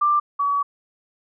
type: tone pair in turn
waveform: sine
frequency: 1183 / 1136.2 Hz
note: D6 / C#6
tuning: +12 / +42 cents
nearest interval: minor second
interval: 70 cents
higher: first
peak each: -15 / -18 dBFS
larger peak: first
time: 0.01-0.2 / 0.39-0.63 s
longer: second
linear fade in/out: 10 ms
effects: none